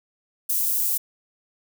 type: high-pass noise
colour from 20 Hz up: white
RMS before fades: -23 dBFS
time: 0.49-0.98 s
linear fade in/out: 10 ms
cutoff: 11000 Hz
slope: 12 dB/octave
effects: none